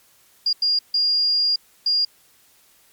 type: tone bursts at uneven times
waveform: sine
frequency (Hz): 4826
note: D8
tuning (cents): +46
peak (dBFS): -16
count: 4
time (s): 0.46-0.53 / 0.62-0.79 / 0.94-1.56 / 1.86-2.05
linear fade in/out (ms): 5
effects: white hiss -56 dBFS RMS until 2.92 s + MP3 96 kbps